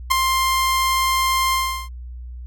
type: tone with ADSR envelope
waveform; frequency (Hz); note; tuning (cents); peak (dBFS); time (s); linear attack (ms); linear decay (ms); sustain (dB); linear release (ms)
sawtooth; 1053; C6; +11; -7; 0.1-1.89; 17; 4; -6; 360
effects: added 61 Hz sine -31 dBFS peak until 2.46 s